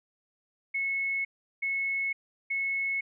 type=tone bursts; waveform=sine; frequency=2192 Hz; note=C#7; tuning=20 cents flat; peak=-27 dBFS; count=3; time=0.74-3.01 s; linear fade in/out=10 ms; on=510 ms; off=370 ms; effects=none